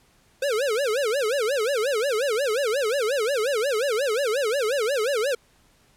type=tone with vibrato; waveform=square; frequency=493.9 Hz; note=B4; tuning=in tune; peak=-22 dBFS; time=0.42-5.35 s; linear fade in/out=5 ms; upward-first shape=sine; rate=5.6 Hz; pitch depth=280 cents each way; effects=pink hiss -60 dBFS RMS until 5.96 s + low-pass 12000 Hz 12 dB/octave